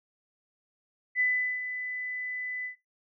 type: tone with ADSR envelope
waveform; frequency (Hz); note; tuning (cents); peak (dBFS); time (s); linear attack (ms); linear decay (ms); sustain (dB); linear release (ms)
sine; 2000; B6; +21; -22; 1.15-2.76; 52; 400; -10; 110
effects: noise-tail reverb RT60 0.2 s tail -21 dB re dry